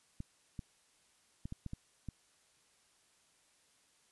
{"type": "clicks", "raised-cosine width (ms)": 5, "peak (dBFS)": -29, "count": 7, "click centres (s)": [0.204, 0.592, 1.455, 1.524, 1.663, 1.734, 2.087], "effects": ["white hiss -70 dBFS RMS until 4.11 s", "resampled to 24000 Hz"]}